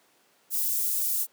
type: high-pass noise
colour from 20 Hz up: white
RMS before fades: -27 dBFS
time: 0.5-1.27 s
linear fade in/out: 50 ms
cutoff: 10000 Hz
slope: 12 dB/octave
effects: pink hiss -63 dBFS RMS until 1.32 s + high-pass 300 Hz 12 dB/octave